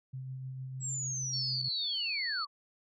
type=tone with tremolo; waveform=sine; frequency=130.81 Hz; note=C3; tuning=in tune; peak=-37 dBFS; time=0.13-1.69 s; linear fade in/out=10 ms; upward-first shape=sine; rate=6.6 Hz; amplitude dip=25%
type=linear sweep; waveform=sine; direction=down; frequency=7740 to 1088 Hz; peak=-34 dBFS; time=0.8-2.47 s; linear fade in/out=50 ms
type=tone; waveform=sine; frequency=4435 Hz; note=C#8; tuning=in tune; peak=-34 dBFS; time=1.33-2.45 s; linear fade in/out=5 ms
effects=none